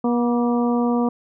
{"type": "harmonic tone with a mistuned harmonic", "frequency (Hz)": 240.1, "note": "B3", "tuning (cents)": -49, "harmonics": [1, 2, 3, 4, 5], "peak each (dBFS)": [-18, -24, -28, -30, -32], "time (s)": [0.04, 1.09], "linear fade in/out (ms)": 5, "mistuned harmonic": 5, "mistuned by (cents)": -38, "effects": []}